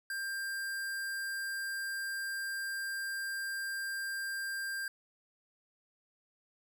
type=tone; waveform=square; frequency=1590 Hz; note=G6; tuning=24 cents sharp; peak=-36 dBFS; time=0.1-4.88 s; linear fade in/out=2 ms; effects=none

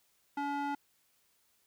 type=tone with band-pass filter; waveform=square; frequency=284.9 Hz; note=C#4; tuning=48 cents sharp; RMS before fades=-35 dBFS; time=0.37-0.75 s; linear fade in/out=5 ms; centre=890 Hz; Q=1.4; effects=white hiss -72 dBFS RMS until 1.66 s

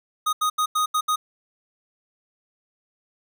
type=tone bursts at uneven times; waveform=square; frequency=1244.5 Hz; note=D#6; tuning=in tune; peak=-20 dBFS; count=6; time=0.26-0.33 / 0.41-0.5 / 0.58-0.66 / 0.75-0.86 / 0.94-1.01 / 1.08-1.16 s; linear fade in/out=10 ms; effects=none

